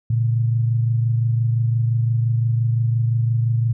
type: tone pair together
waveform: sine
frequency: 115 / 140.8 Hz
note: A#2 / C#3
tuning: -23 / +27 cents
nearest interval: major third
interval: 350 cents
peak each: -16 / -26 dBFS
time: 0.1-3.73 s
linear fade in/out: 5 ms
effects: none